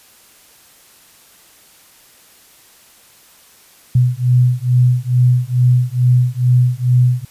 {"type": "beating tone pair", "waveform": "sine", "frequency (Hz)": [123.47, 125.77], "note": ["B2", "B2"], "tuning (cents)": [0, 32], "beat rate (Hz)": 2.3, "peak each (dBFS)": -13, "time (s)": [3.95, 7.25], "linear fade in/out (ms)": 5, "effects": ["white hiss -47 dBFS RMS until 7.3 s", "resampled to 32000 Hz"]}